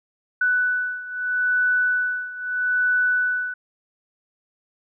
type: beating tone pair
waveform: sine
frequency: 1489 / 1489.78 Hz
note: F#6 / F#6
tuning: +11 / +11 cents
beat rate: 0.78 Hz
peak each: -21 / -24 dBFS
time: 0.41-3.54 s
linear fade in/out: 5 ms
effects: none